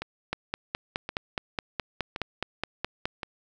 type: two click trains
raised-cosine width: 0.3 ms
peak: -12 / -17 dBFS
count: 14 / 4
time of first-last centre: 0.33-3.055 / 0.02-3.232 s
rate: 4.77 / 0.934 Hz
effects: none